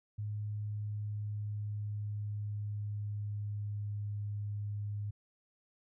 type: tone with pitch glide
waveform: sine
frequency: 104.9 to 103.28 Hz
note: G#2 to G#2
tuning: +18 to -9 cents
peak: -35 dBFS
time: 0.18-5.11 s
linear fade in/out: 10 ms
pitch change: -27 cents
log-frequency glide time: 0.54-4.12 s
effects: none